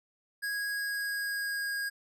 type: tone with pitch glide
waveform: square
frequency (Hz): 1651 to 1633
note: G#6 to G#6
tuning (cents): -11 to -30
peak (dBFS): -32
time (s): 0.42-1.9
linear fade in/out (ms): 20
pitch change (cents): -19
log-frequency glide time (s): 0.79-1.7
effects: none